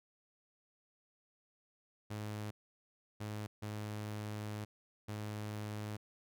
sawtooth tone bursts at uneven times, 105.7 Hz, G#2, 31 cents sharp, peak -36 dBFS, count 4, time 2.1-2.51 / 3.2-3.47 / 3.62-4.65 / 5.08-5.97 s, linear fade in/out 10 ms, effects none

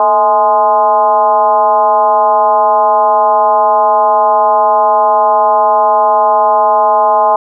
sine tone with frequency modulation, 840 Hz, G#5, 19 cents sharp, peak -6 dBFS, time 0-7.36 s, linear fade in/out 2 ms, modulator 199 Hz, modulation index 1.2, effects none

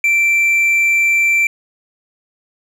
triangle tone, 2345 Hz, D7, 3 cents flat, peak -9 dBFS, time 0.04-1.47 s, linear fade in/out 2 ms, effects none

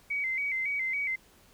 sine tone with vibrato, 2166 Hz, C#7, 41 cents flat, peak -28 dBFS, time 0.1-1.16 s, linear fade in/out 10 ms, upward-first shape square, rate 3.6 Hz, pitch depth 76 cents each way, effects pink hiss -60 dBFS RMS until 1.53 s

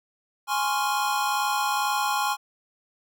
square chord, Db major seventh, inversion second, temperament equal, 830.6 / 1046.5 / 1108.7 / 1396.9 Hz, Ab5 / C6 / Db6 / F6, 0 / 0 / 0 / 0 cents, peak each -27 / -29 / -32 / -32 dBFS, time 0.47-2.37 s, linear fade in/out 50 ms, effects none

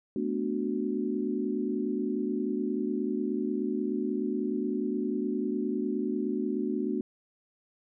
sine chord, B minor seventh, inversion third, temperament equal with one note detuned, 217.1 / 246.9 / 293.7 / 370 Hz, A3 / B3 / D4 / F#4, -23 / 0 / 0 / 0 cents, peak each -33 dBFS, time 0.16-7.01 s, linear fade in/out 2 ms, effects none

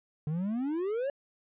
triangle exponential sweep, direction up, 146.1 to 577 Hz, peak -27 dBFS, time 0.27-1.1 s, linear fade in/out 2 ms, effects resampled to 8000 Hz

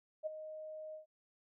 sine tone with ADSR envelope, 622.3 Hz, D#5, in tune, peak -33 dBFS, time 0.23-1.06 s, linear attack 34 ms, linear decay 15 ms, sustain -11 dB, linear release 120 ms, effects none

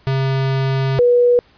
square / sine tone pair in turn, 134.2 / 486.2 Hz, C3 / B4, +44 / -27 cents, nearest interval octave + minor seventh, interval 2229 cents, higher second, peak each -16 / -9 dBFS, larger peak second, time 0.07-0.99 / 0.99-1.39 s, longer first, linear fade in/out 0 ms, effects pink hiss -52 dBFS RMS until 1.57 s + resampled to 11025 Hz

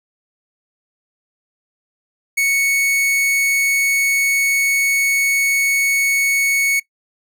45% pulse tone, 2217 Hz, C#7, in tune, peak -14 dBFS, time 2.37-6.8 s, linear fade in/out 10 ms, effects noise-tail reverb RT60 0.1 s tail -20 dB re dry

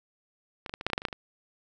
clicks, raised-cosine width 0.3 ms, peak -20 / -22 / -18 / -21 / -9 / -19 / -8 / -11 / -25 / -10 / -28 / -20 dBFS, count 12, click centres 0.662 / 0.695 / 0.739 / 0.811 / 0.866 / 0.901 / 0.933 / 0.979 / 1.019 / 1.052 / 1.085 / 1.128 s, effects none

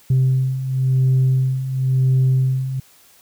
sine beating tone pair, 130 / 130.96 Hz, C3 / C3, -11 / +2 cents, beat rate 0.96 Hz, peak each -19 / -14 dBFS, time 0.1-2.8 s, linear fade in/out 5 ms, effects tanh soft clip ceiling -10 dBFS + white hiss -51 dBFS RMS until 3.21 s

